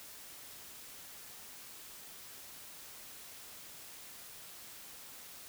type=silence; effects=white hiss -51 dBFS RMS until 5.48 s